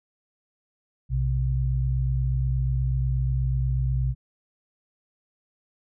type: tone pair together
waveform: sine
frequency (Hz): 61.02 / 129.3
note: B1 / C3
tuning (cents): -20 / -20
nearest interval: octave + minor second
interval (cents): 1300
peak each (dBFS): -24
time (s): 1.09-4.15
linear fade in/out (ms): 50
effects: none